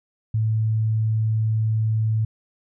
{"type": "tone", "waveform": "sine", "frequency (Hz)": 110, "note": "A2", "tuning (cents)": 0, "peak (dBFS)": -18, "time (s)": [0.34, 2.25], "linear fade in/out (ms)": 5, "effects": []}